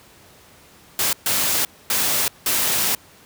white noise bursts at uneven times, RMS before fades -20 dBFS, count 4, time 0.99-1.13 / 1.26-1.65 / 1.9-2.28 / 2.46-2.95 s, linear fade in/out 2 ms, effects pink hiss -49 dBFS RMS until 3.25 s + high-pass 80 Hz 12 dB/octave

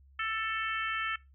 harmonic tone, 442.1 Hz, A4, 8 cents sharp, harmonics 3 / 4 / 5 / 6 / 7, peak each -34 / -36 / -38 / -40 / -41 dBFS, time 0.19-1.16 s, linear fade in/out 5 ms, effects noise-tail reverb RT60 0.2 s tail -19 dB re dry + added 68 Hz sine -56 dBFS peak until 1.34 s

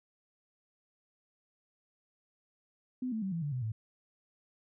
sine tone with pitch steps, 253.2 / 220.4 / 191.89 / 167.05 / 145.43 / 126.6 / 110.21 Hz, B3 / A3 / G3 / E3 / D3 / B2 / A2, +43 / +3 / -37 / +23 / -17 / +43 / +3 cents, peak -32 dBFS, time 3.02-3.72 s, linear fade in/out 5 ms, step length 100 ms, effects none

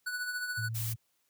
square tone with tremolo, 1480 Hz, F#6, in tune, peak -32 dBFS, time 0.06-0.69 s, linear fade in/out 10 ms, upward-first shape triangle, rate 14 Hz, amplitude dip 55%
sine tone, 112.8 Hz, A2, 44 cents sharp, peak -33 dBFS, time 0.57-0.96 s, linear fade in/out 20 ms
blue noise, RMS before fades -38 dBFS, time 0.74-0.94 s, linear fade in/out 20 ms
effects white hiss -75 dBFS RMS until 1.29 s + high-pass 60 Hz 12 dB/octave

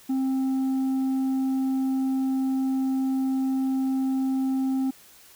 sine tone with tanh clipping, 264.6 Hz, C4, 20 cents sharp, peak -23 dBFS, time 0.09-4.91 s, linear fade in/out 10 ms, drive 4 dB, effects white hiss -52 dBFS RMS until 5.35 s

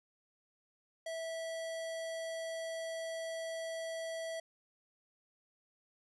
square tone, 654 Hz, E5, 14 cents flat, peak -39 dBFS, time 1.06-4.4 s, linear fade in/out 5 ms, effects resampled to 24000 Hz

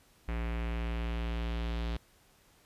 square tone with low-pass filter sweep, 57.6 Hz, A#1, 20 cents flat, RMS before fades -34 dBFS, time 0.28-1.97 s, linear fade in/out 5 ms, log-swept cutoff 2300 to 3700 Hz, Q 2.1, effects pink hiss -64 dBFS RMS until 2.65 s + resampled to 32000 Hz

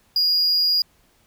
triangle tone, 4865 Hz, D#8, 40 cents flat, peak -15 dBFS, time 0.16-0.82 s, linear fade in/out 2 ms, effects pink hiss -60 dBFS RMS until 1.26 s

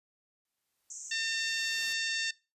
white noise with exponential growth, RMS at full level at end -47 dBFS, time 0.45-1.93 s, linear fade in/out 2 ms, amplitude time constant 320 ms
pink band-pass noise, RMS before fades -44 dBFS, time 0.9-2.31 s, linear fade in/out 5 ms, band 6000 to 7700 Hz, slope 96 dB/octave
harmonic tone, 904 Hz, A5, 47 cents sharp, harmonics 2 / 3 / 4 / 5 / 6, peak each -35 / -37 / -38 / -39 / -40 dBFS, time 1.11-2.31 s, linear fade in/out 5 ms
effects noise-tail reverb RT60 0.3 s tail -23 dB re dry + resampled to 32000 Hz

